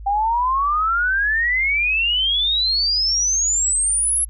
sine exponential sweep, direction up, 786 to 11175 Hz, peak -16 dBFS, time 0.06-4.25 s, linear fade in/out 10 ms, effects added 52 Hz sine -32 dBFS peak until 4.29 s

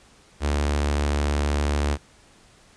sawtooth tone with notch filter, 73 Hz, D2, 10 cents flat, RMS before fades -23 dBFS, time 0.4-1.98 s, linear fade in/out 50 ms, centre 160 Hz, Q 1.7, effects pink hiss -54 dBFS RMS until 2.76 s + resampled to 22050 Hz

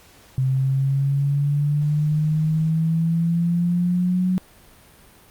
sine exponential sweep, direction up, 130.5 to 185 Hz, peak -17 dBFS, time 0.38-4.38 s, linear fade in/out 0 ms, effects pink hiss -50 dBFS RMS until 5.3 s + Opus 48 kbps

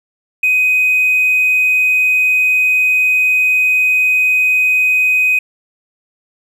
triangle tone with hard clipping, 2508 Hz, D#7, 13 cents sharp, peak -10 dBFS, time 0.43-5.39 s, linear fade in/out 5 ms, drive 4 dB, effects none

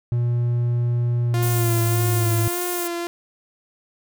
triangle tone with pitch glide, 120 to 109.41 Hz, B2 to A2, -49 to -9 cents, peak -16 dBFS, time 0.12-2.48 s, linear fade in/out 0 ms, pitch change -160 cents, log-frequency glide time 1.24-2.21 s
sawtooth tone with vibrato, 349.2 Hz, F4, in tune, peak -21 dBFS, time 1.34-3.07 s, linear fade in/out 0 ms, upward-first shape sine, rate 1.7 Hz, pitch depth 32 cents each way
white high-pass noise, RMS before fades -29 dBFS, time 1.42-2.88 s, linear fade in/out 10 ms, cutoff 6300 Hz, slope 24 dB/octave
effects none

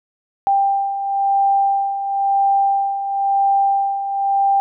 sine beating tone pair, 790 / 790.98 Hz, G5 / G5, +13 / +15 cents, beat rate 0.98 Hz, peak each -22 / -15 dBFS, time 0.47-4.6 s, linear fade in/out 0 ms, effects none

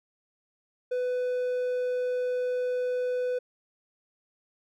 triangle tone, 498.9 Hz, B4, 17 cents sharp, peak -24 dBFS, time 0.91-3.39 s, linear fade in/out 10 ms, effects none

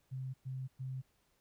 sine tone bursts, 130.9 Hz, C3, 1 cent sharp, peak -38 dBFS, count 3, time 0.11-1.02 s, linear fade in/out 20 ms, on 230 ms, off 110 ms, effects pink hiss -75 dBFS RMS until 1.4 s

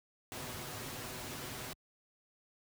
pink noise with comb filter, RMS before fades -43 dBFS, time 0.32-1.73 s, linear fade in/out 0 ms, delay 8 ms, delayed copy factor +0.55, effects high-pass 60 Hz 12 dB/octave

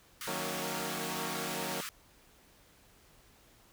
pink high-pass noise, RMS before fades -41 dBFS, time 0.21-1.89 s, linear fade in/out 0 ms, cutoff 1100 Hz, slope 96 dB/octave
10% pulse chord, D# minor seventh, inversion none, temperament equal with one note detuned, 155.56 / 185 / 230.7 / 277.2 Hz, D#3 / F#3 / A#3 / C#4, 0 / 0 / -18 / 0 cents, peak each -34 / -32 / -33 / -36 dBFS, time 0.27-1.81 s, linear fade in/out 5 ms
effects pink hiss -62 dBFS RMS until 3.72 s

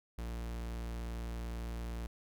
45% pulse tone, 57.7 Hz, A#1, 17 cents flat, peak -38 dBFS, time 0.18-2.07 s, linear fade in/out 5 ms, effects none

